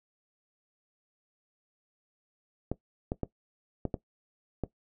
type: clicks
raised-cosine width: 2 ms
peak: -17 dBFS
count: 6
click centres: 2.716 / 3.119 / 3.233 / 3.853 / 3.942 / 4.637 s
effects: noise-tail reverb RT60 0.1 s tail -17 dB re dry